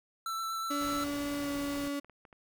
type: tone with vibrato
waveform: square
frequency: 1331 Hz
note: E6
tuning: 16 cents sharp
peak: -34 dBFS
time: 0.26-1.04 s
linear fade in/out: 2 ms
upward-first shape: sine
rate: 8.2 Hz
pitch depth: 11 cents each way
type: tone with pitch glide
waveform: 35% pulse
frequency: 287.1 to 284.1 Hz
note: D4 to C#4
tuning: -39 to +43 cents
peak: -31 dBFS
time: 0.7-2 s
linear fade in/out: 10 ms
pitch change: -18 cents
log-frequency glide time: 1.38-1.5 s
type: noise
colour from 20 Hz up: pink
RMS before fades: -45 dBFS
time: 0.81-1.88 s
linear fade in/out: 2 ms
type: clicks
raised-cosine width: 0.5 ms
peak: -39 dBFS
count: 8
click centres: 1.485 / 1.532 / 1.877 / 1.938 / 2.046 / 2.097 / 2.252 / 2.328 s
effects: none